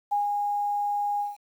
sine tone with ADSR envelope, 820 Hz, G#5, 22 cents flat, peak -21 dBFS, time 0.11-1.37 s, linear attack 16 ms, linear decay 140 ms, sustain -3 dB, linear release 170 ms, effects 9-bit

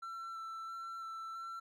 triangle tone with vibrato, 1340 Hz, E6, 28 cents sharp, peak -40 dBFS, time 0.02-1.6 s, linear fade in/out 10 ms, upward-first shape square, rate 1.5 Hz, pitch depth 10 cents each way, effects none

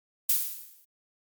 violet noise with exponential decay, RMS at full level -21 dBFS, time 0.29-0.85 s, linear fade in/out 5 ms, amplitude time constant 120 ms, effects Opus 48 kbps

